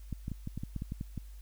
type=clicks; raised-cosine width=5 ms; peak=-24 dBFS; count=11; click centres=0.127 / 0.281 / 0.317 / 0.474 / 0.576 / 0.635 / 0.763 / 0.821 / 0.921 / 1.011 / 1.177 s; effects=added 50 Hz sine -45 dBFS peak until 1.41 s + white hiss -64 dBFS RMS until 1.41 s